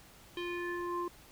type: tone with low-pass filter sweep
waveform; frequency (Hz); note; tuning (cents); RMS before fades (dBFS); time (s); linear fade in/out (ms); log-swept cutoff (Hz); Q
square; 350; F4; +4; -37; 0.37-1.08; 2; 3200 to 890; 4
effects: pink hiss -57 dBFS RMS until 1.31 s